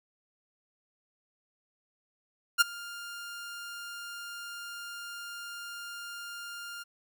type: tone with ADSR envelope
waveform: sawtooth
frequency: 1403 Hz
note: F6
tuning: 8 cents sharp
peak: -13 dBFS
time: 2.58-6.84 s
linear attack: 30 ms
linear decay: 17 ms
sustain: -23 dB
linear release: 20 ms
effects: none